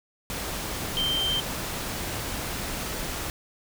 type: tone in noise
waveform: sine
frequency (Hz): 3135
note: G7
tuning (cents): -1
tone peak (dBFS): -24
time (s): 0.97-1.4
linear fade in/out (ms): 0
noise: pink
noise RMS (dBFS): -32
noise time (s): 0.3-3.3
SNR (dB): +5
effects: none